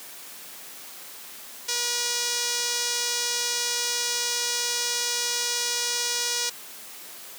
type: tone with band-pass filter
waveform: sawtooth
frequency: 481.5 Hz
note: B4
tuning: 44 cents flat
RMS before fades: -27 dBFS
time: 1.68-6.5 s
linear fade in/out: 10 ms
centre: 5800 Hz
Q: 1.8
effects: white hiss -42 dBFS RMS until 7.38 s + high-pass 200 Hz 12 dB/octave